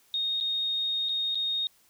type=tone with dropouts; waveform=sine; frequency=3713 Hz; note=A#7; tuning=8 cents flat; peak=-26 dBFS; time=0.14-1.67 s; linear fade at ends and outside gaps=1 ms; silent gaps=0.402-0.409 / 1.088-1.092 / 1.347-1.354 s; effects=white hiss -63 dBFS RMS until 1.89 s